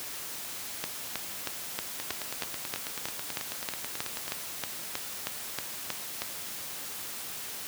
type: two click trains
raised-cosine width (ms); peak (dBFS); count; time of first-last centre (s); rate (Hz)
0.2; -13 / -17; 18 / 22; 0.84-6.22 / 2-4.28; 3.16 / 9.21
effects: white hiss -39 dBFS RMS until 7.67 s + high-pass 80 Hz 12 dB/octave